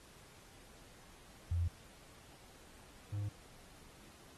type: tone pair in turn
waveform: sine / triangle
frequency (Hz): 86 / 102.46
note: F2 / G#2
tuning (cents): -26 / -23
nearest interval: minor third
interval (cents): 303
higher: second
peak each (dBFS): -31 / -34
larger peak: first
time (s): 1.51-1.68 / 3.12-3.29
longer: neither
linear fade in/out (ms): 5
effects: pink hiss -60 dBFS RMS until 4.37 s + AAC 32 kbps